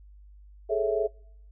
sine chord, A major seventh, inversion third, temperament equal, 415.3 / 440 / 554.4 / 659.3 Hz, G#4 / A4 / C#5 / E5, 0 / 0 / 0 / 0 cents, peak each -28 / -28 / -33 / -28 dBFS, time 0.69-1.08 s, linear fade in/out 20 ms, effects noise-tail reverb RT60 0.7 s tail -26 dB re dry + added 50 Hz sine -48 dBFS peak until 1.51 s

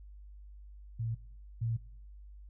sine tone pair in turn, 113.9 / 114.63 Hz, A#2 / A#2, -40 / -29 cents, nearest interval unison, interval 11 cents, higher second, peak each -32 / -30 dBFS, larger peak second, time 0.99-1.15 / 1.61-1.77 s, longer neither, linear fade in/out 10 ms, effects noise-tail reverb RT60 0.6 s tail -20 dB re dry + added 50 Hz sine -48 dBFS peak until 2.49 s

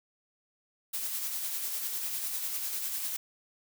blue noise with tremolo, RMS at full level -33 dBFS, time 0.93-3.17 s, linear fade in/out 10 ms, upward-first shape sine, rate 10 Hz, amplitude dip 35%, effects none

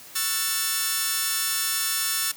5% pulse chord, F# minor seventh, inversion second, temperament just, 1110 / 1332 / 1480 / 1776 Hz, C#6 / E6 / F#6 / A6, +2 / +18 / 0 / +16 cents, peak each -22 / -18 / -22 / -17 dBFS, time 0.15-2.32 s, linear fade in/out 10 ms, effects white hiss -45 dBFS RMS until 2.36 s + high-pass 80 Hz 12 dB/octave

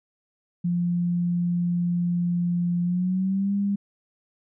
sine tone with pitch glide, 174.5 to 200.4 Hz, F3 to G3, -1 to +38 cents, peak -21 dBFS, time 0.64-3.76 s, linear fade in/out 10 ms, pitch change +239 cents, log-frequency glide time 2.83-3.53 s, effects none

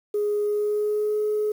sine tone with pitch glide, 415.3 to 423.8 Hz, G#4 to G#4, 0 to +35 cents, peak -20 dBFS, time 0.14-1.52 s, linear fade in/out 5 ms, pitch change +35 cents, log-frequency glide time 0.43-1.18 s, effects tanh soft clip ceiling -17 dBFS + 8-bit

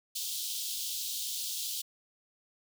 pink high-pass noise, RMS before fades -36 dBFS, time 0.15-1.82 s, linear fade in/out 10 ms, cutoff 3200 Hz, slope 48 dB/octave, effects none

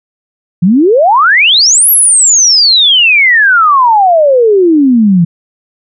sine exponential two-way sweep, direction up then down, 163.6 to 11840 to 163.6 Hz, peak -3 dBFS, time 0.62-5.25 s, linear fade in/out 10 ms, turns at 1.9 s, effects none

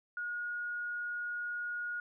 sine tone, 1441 Hz, F#6, 46 cents flat, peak -35 dBFS, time 0.17-2 s, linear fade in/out 2 ms, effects none

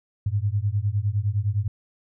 sine beating tone pair, 98 / 107.8 Hz, G2 / A2, 0 / -35 cents, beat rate 9.8 Hz, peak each -24 dBFS, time 0.26-1.68 s, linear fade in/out 5 ms, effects none

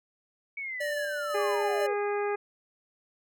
sine linear sweep, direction down, 2267 to 450.7 Hz, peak -33 dBFS, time 0.57-1.94 s, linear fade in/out 5 ms
square tone with tremolo, 587.3 Hz, D5, in tune, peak -31 dBFS, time 0.8-1.87 s, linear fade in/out 10 ms, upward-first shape square, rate 2 Hz, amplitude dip 25%
harmonic tone, 410 Hz, G#4, 22 cents flat, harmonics 1 / 2 / 3 / 4 / 5 / 6, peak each -28 / -34 / -38 / -40 / -42 / -44 dBFS, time 1.34-2.36 s, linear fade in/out 10 ms
effects none

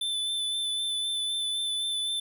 square tone with vibrato, 3520 Hz, A7, in tune, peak -28 dBFS, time 0.01-2.2 s, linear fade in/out 5 ms, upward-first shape sine, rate 3.9 Hz, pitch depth 18 cents each way, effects none

